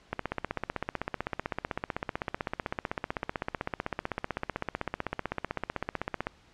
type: click train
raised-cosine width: 0.5 ms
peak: -15 dBFS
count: 98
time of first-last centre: 0.13-6.269 s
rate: 15.8 Hz
effects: pink hiss -60 dBFS RMS until 6.53 s + low-pass 5000 Hz 12 dB/octave